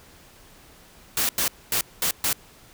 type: noise bursts at uneven times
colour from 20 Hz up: white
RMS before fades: -23 dBFS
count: 5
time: 1.17-1.29 / 1.38-1.48 / 1.72-1.81 / 2.02-2.11 / 2.24-2.33 s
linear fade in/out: 2 ms
effects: pink hiss -51 dBFS RMS until 2.73 s